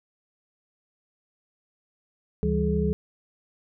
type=tone cluster; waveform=sine; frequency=73.5 / 163.2 / 196.2 / 425.1 Hz; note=D2 / E3 / G3 / G#4; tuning=+2 / -17 / +2 / +40 cents; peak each=-27 dBFS; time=2.43-2.93 s; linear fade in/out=0 ms; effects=none